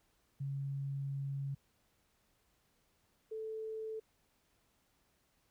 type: tone pair in turn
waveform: sine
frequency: 138.4 / 439.4 Hz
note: C#3 / A4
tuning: -2 / -2 cents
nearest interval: octave + minor sixth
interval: 2000 cents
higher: second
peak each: -36 / -39 dBFS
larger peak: first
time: 0.4-1.55 / 3.31-4 s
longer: first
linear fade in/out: 10 ms
effects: pink hiss -75 dBFS RMS until 5.5 s